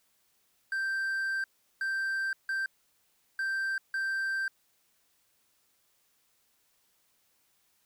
triangle tone bursts at uneven times, 1568 Hz, G6, in tune, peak -27 dBFS, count 5, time 0.72-1.44 / 1.81-2.33 / 2.49-2.66 / 3.39-3.78 / 3.94-4.48 s, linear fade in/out 2 ms, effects white hiss -71 dBFS RMS until 7.85 s

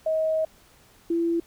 sine tone pair in turn, 634 / 336.5 Hz, D#5 / E4, +32 / +36 cents, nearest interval major seventh, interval 1096 cents, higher first, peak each -21 dBFS, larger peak neither, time 0.06-0.45 / 1.1-1.4 s, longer first, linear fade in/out 5 ms, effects pink hiss -56 dBFS RMS until 1.46 s

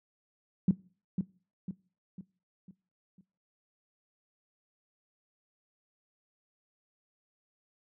sine tone with echo, 185 Hz, F#3, in tune, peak -19 dBFS, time 0.68-0.71 s, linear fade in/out 2 ms, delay 500 ms, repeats 5, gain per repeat -7 dB, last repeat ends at 3.21 s, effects noise-tail reverb RT60 0.4 s tail -20 dB re dry + high-pass 80 Hz 12 dB/octave

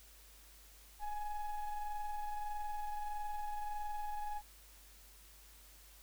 triangle ring-modulated tone, 422.8 Hz, G#4, 31 cents sharp, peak -32 dBFS, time 0.99-4.42 s, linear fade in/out 50 ms, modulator 412 Hz, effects added 50 Hz sine -60 dBFS peak until 6.02 s + white hiss -61 dBFS RMS until 6.02 s

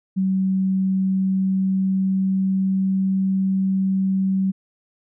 sine tone with pitch glide, 190 to 191.32 Hz, F#3 to G3, +46 to -42 cents, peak -17 dBFS, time 0.16-4.52 s, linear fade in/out 20 ms, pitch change +12 cents, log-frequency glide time 0.6-3.19 s, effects none

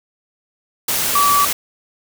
sine tone in noise, 1149 Hz, D6, 38 cents flat, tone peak -12 dBFS, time 1.15-1.45 s, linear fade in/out 5 ms, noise white, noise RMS -19 dBFS, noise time 0.88-1.53 s, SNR +4 dB, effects none

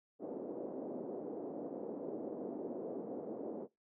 pink band-pass noise, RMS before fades -43 dBFS, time 0.19-3.68 s, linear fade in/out 50 ms, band 260 to 560 Hz, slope 24 dB/octave, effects noise-tail reverb RT60 0.2 s tail -21 dB re dry

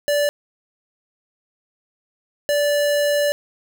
square tone pair in turn, 582 / 582 Hz, D5 / D5, -16 / -16 cents, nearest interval unison, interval 0 cents, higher neither, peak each -17 dBFS, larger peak neither, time 0.08-0.29 / 2.49-3.32 s, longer second, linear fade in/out 0 ms, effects none

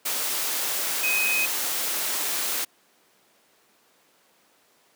sine tone in noise, 2517 Hz, D#7, 19 cents sharp, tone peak -22 dBFS, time 1.03-1.46 s, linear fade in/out 10 ms, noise white, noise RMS -27 dBFS, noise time 0.05-2.65 s, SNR +2 dB, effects pink hiss -61 dBFS RMS until 4.95 s + high-pass 300 Hz 12 dB/octave

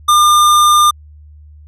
square tone, 1204 Hz, D6, 43 cents sharp, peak -7 dBFS, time 0.08-0.91 s, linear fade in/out 10 ms, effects added 75 Hz sine -36 dBFS peak until 1.67 s + resampled to 32000 Hz

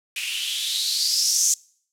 violet noise with band-pass filter sweep, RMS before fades -23 dBFS, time 0.16-1.54 s, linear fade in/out 2 ms, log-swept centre 2500 to 6500 Hz, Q 5.6, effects noise-tail reverb RT60 0.6 s tail -26 dB re dry + low-pass 12000 Hz 12 dB/octave

